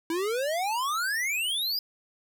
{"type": "exponential sweep", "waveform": "square", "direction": "up", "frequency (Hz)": [320, 5010], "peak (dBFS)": -27, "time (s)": [0.1, 1.79], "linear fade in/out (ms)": 2, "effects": []}